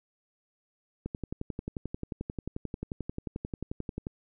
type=click train; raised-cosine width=3 ms; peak=-21 dBFS; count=35; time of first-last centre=1.06-4.069 s; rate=11.3 Hz; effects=none